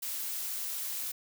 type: noise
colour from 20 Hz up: blue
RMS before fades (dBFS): -36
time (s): 0.02-1.12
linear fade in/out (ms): 10
effects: none